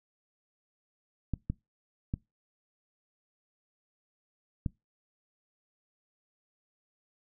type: clicks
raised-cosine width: 5 ms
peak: -18 dBFS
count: 4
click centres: 1.337 / 1.5 / 2.139 / 4.662 s
effects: noise-tail reverb RT60 0.2 s tail -23 dB re dry